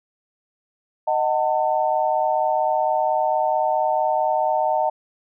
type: chord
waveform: sine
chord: D# diminished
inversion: none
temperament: just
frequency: 622.3 / 746.7 / 896 Hz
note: D#5 / F#5 / A5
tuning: 0 / +16 / +31 cents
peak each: -22 dBFS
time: 1.07-4.9 s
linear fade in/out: 10 ms
effects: none